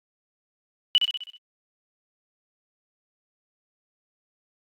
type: tone with echo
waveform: sine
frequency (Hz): 2960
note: F#7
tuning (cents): 0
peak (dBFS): -14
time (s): 0.95-0.98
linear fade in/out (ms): 0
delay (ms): 64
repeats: 6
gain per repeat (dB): -5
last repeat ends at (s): 1.364
effects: AAC 48 kbps